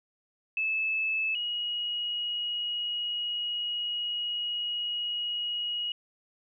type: tone pair in turn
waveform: sine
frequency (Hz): 2613 / 2896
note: E7 / F#7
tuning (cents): -16 / -38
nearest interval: major second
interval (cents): 178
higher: second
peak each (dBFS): -26 / -29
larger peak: first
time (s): 0.57-1.35 / 1.35-5.92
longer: second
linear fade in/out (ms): 2
effects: none